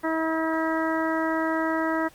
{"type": "harmonic tone", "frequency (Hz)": 321.5, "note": "E4", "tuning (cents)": -43, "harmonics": [1, 2, 3, 4, 5, 6], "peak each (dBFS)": [-26, -29, -31, -32, -33, -34], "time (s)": [0.03, 2.09], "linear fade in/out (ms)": 20, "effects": ["pink hiss -54 dBFS RMS until 2.14 s", "Opus 32 kbps"]}